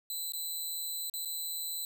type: tone with dropouts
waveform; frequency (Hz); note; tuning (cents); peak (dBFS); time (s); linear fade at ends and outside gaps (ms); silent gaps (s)
5% pulse; 4009; B7; +25; -28; 0.1-1.85; 1; 0.321-0.335 / 1.098-1.138 / 1.25-1.256
effects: none